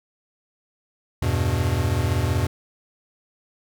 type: chord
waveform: square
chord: E minor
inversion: none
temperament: equal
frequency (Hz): 82.41 / 98 / 123.47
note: E2 / G2 / B2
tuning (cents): 0 / 0 / 0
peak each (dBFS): -25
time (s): 1.22-2.47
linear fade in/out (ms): 5
effects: none